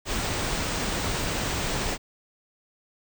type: band-stop noise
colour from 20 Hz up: pink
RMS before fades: -28 dBFS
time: 0.05-1.98 s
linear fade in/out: 50 ms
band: 9200 to 15000 Hz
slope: 96 dB/octave
effects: none